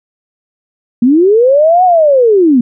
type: linear two-way sweep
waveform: sine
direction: up then down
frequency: 227.4 to 748 to 227.4 Hz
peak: -4 dBFS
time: 1.02-2.61 s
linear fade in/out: 5 ms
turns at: 1.84 s
effects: none